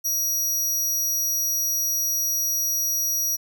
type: tone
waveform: sawtooth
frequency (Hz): 5760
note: F#8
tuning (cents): -47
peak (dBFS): -19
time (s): 0.04-3.37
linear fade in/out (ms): 20
effects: none